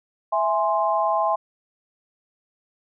sine chord, E augmented, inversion none, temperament equal, 659.3 / 830.6 / 1046.5 Hz, E5 / G#5 / B#5, 0 / 0 / 0 cents, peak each -23 dBFS, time 0.32-1.36 s, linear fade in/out 10 ms, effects none

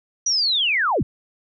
sine linear sweep, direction down, 5920 to 51.91 Hz, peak -17 dBFS, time 0.26-1.03 s, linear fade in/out 5 ms, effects none

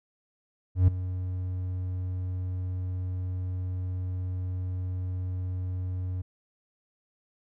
triangle tone with ADSR envelope, 91.6 Hz, F#2, 17 cents flat, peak -12 dBFS, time 0.75-6.22 s, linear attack 130 ms, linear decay 5 ms, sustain -15 dB, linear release 10 ms, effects none

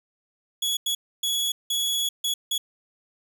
sawtooth tone bursts at uneven times, 3371 Hz, G#7, 25 cents sharp, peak -20 dBFS, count 6, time 0.62-0.77 / 0.86-0.95 / 1.23-1.52 / 1.7-2.09 / 2.24-2.34 / 2.51-2.58 s, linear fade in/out 5 ms, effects none

